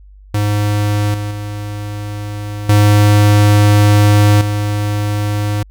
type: tone with level steps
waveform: square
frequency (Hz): 103.83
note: G#2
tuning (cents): 0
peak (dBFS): -13 / -19 / -22 / -7 / -15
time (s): 0.34-5.63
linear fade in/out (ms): 5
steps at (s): 1.14 / 1.31 / 2.69 / 4.41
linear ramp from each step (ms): 2
effects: added 49 Hz sine -37 dBFS peak until 5.7 s